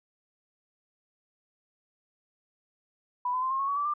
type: tone with pitch steps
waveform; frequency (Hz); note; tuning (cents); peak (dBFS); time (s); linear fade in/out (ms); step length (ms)
sine; 987.8 / 1014.4 / 1041.7 / 1069.8 / 1098.6 / 1128.1 / 1158.5 / 1189.7; B5 / B5 / C6 / C6 / C#6 / C#6 / D6 / D6; 0 / +46 / -8 / +38 / -16 / +30 / -24 / +22; -26; 3.25-3.938; 5; 86
effects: none